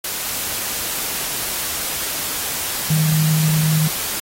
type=tone in noise; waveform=sine; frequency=156.4 Hz; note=D#3; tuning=9 cents sharp; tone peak=-14 dBFS; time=2.9-3.88 s; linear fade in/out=5 ms; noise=white; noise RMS=-24 dBFS; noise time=0.04-4.2 s; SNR=+7 dB; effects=AAC 48 kbps